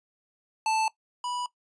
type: tone pair in turn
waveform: square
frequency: 880 / 982.1 Hz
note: A5 / B5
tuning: 0 / -10 cents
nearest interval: major second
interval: 190 cents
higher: second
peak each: -24 / -31 dBFS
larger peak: first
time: 0.66-0.88 / 1.24-1.46 s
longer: neither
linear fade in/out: 2 ms
effects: noise-tail reverb RT60 0.1 s tail -18 dB re dry + resampled to 22050 Hz